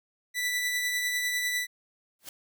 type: tone with tremolo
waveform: sawtooth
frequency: 1975.5 Hz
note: B6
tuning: in tune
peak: -22 dBFS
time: 0.34-1.67 s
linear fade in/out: 50 ms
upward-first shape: triangle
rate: 10 Hz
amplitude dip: 35%
type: noise with exponential growth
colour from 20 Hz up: white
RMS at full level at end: -37 dBFS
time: 2.19-2.29 s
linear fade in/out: 2 ms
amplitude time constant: 20 ms
effects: none